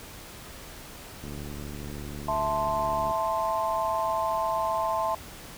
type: click train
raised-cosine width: 3 ms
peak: -27 dBFS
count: 137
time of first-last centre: 1.24-3.111 s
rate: 72.7 Hz
type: chord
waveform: sine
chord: A minor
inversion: second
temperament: equal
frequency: 659.3 / 880 / 1046.5 Hz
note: E5 / A5 / C6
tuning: 0 / 0 / 0 cents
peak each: -29 dBFS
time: 2.28-5.15 s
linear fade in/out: 5 ms
effects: pink hiss -44 dBFS RMS until 5.57 s